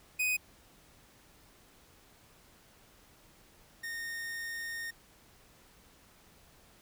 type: tone pair in turn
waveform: 45% pulse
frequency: 2499 / 1841 Hz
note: D#7 / A#6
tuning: +7 / -22 cents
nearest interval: perfect fourth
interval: 529 cents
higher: first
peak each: -28 / -37 dBFS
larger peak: first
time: 0.19-0.37 / 3.83-4.91 s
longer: second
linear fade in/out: 10 ms
effects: pink hiss -61 dBFS RMS until 6.81 s